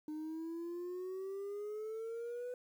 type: exponential sweep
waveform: sine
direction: up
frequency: 303.4 to 499 Hz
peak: -37 dBFS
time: 0.08-2.54 s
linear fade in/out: 2 ms
effects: tanh soft clip ceiling -39 dBFS + 11-bit